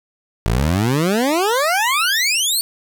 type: exponential sweep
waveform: 20% pulse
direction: up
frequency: 50.7 to 4553 Hz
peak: -10 dBFS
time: 0.46-2.61 s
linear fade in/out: 0 ms
effects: none